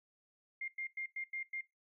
sine tone bursts at uneven times, 2116 Hz, C7, 19 cents sharp, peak -38 dBFS, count 6, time 0.61-0.68 / 0.78-0.87 / 0.97-1.06 / 1.16-1.24 / 1.33-1.43 / 1.53-1.61 s, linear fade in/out 5 ms, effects noise-tail reverb RT60 0.2 s tail -18 dB re dry

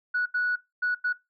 sine tone bursts at uneven times, 1470 Hz, F#6, 12 cents flat, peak -22 dBFS, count 4, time 0.14-0.26 / 0.34-0.56 / 0.82-0.95 / 1.04-1.13 s, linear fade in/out 10 ms, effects noise-tail reverb RT60 0.2 s tail -18 dB re dry + tanh soft clip ceiling -19 dBFS

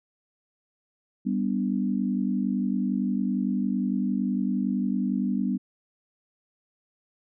sine chord, G major, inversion none, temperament equal, 196 / 246.9 / 293.7 Hz, G3 / B3 / D4, 0 / 0 / 0 cents, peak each -26 / -27 / -32 dBFS, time 1.25-5.58 s, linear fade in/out 20 ms, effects none

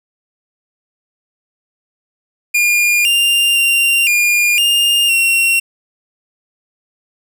45% pulse tone with pitch steps, 2419 / 2794 / 2773 / 2419 / 2816 / 2736 Hz, D#7 / F7 / F7 / D#7 / F7 / F7, -49 / 0 / -13 / -49 / +14 / -36 cents, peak -10 dBFS, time 2.54-5.6 s, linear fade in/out 10 ms, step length 510 ms, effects none

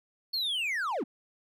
triangle linear sweep, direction down, 4435 to 196.2 Hz, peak -27 dBFS, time 0.33-1.04 s, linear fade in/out 10 ms, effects none

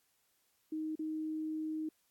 sine tone with dropouts, 312.8 Hz, D#4, 9 cents sharp, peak -35 dBFS, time 0.72-1.89 s, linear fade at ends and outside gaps 5 ms, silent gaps 0.955-0.992 s, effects white hiss -75 dBFS RMS until 2.1 s + AAC 64 kbps

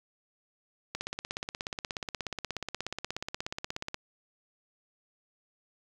click train, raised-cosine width 0.2 ms, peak -17 dBFS, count 51, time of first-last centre 0.95-3.944 s, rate 16.7 Hz, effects 8-bit

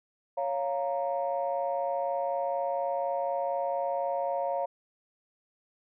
sine chord, Bb minor, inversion first, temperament equal, 554.4 / 698.5 / 932.3 Hz, Db5 / F5 / Bb5, 0 / 0 / 0 cents, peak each -30 / -31 / -34 dBFS, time 0.37-4.66 s, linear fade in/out 10 ms, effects tanh soft clip ceiling -19 dBFS

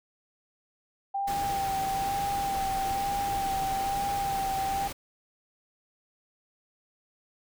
sine tone with vibrato, 788 Hz, G5, 9 cents sharp, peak -27 dBFS, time 1.14-4.88 s, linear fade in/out 10 ms, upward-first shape sine, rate 1.1 Hz, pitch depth 24 cents each way
pink noise, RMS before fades -37 dBFS, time 1.27-4.93 s, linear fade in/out 10 ms
effects none

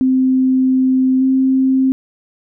sine tone pair in turn, 260 / 263.5 Hz, C4 / C4, -11 / +12 cents, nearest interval unison, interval 23 cents, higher second, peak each -10 / -10 dBFS, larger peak neither, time 0.01-1.21 / 1.21-1.92 s, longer first, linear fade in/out 0 ms, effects none

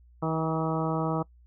harmonic tone with a mistuned harmonic, 160.1 Hz, D#3, 50 cents sharp, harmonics 1 / 2 / 3 / 4 / 5 / 6 / 7 / 8, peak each -29 / -32 / -34 / -35 / -36 / -37 / -37 / -38 dBFS, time 0.22-1.23 s, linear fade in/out 10 ms, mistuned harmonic 7, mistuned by +24 cents, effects noise-tail reverb RT60 0.1 s tail -23 dB re dry + added 60 Hz sine -53 dBFS peak until 1.46 s

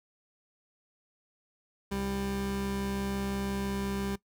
30% pulse tone pair together, 66.04 / 197.9 Hz, C2 / G3, +17 / +17 cents, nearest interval octave + perfect fifth, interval 1900 cents, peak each -36 / -29 dBFS, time 1.91-4.16 s, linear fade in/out 10 ms, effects noise-tail reverb RT60 0.1 s tail -20 dB re dry

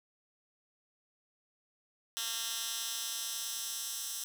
10% pulse tone with high-pass filter sweep, 229.4 Hz, A#3, 28 cents flat, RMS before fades -38 dBFS, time 2.17-4.24 s, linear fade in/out 0 ms, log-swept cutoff 3600 to 6200 Hz, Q 0.94, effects none

